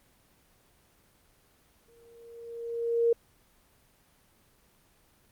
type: tone with exponential growth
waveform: sine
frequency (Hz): 466.2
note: A#4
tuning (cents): 0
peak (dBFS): -19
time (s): 1.88-3.13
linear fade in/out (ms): 5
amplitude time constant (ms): 270
effects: pink hiss -64 dBFS RMS until 5.31 s + Opus 24 kbps